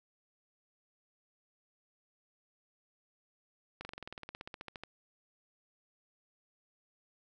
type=slowing click train; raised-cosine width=0.3 ms; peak=-27 dBFS; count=19; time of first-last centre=3.81-4.836 s; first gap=40 ms; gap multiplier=1.04; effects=none